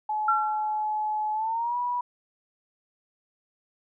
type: tone with pitch glide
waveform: sine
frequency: 854 to 975.3 Hz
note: G#5 to B5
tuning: +48 to -22 cents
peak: -25 dBFS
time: 0.09-2.01 s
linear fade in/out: 5 ms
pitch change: +230 cents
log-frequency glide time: 1.33-1.77 s
type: tone with exponential decay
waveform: sine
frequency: 1360 Hz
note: F6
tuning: 46 cents flat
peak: -18 dBFS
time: 0.28-0.84 s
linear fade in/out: 5 ms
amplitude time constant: 120 ms
effects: none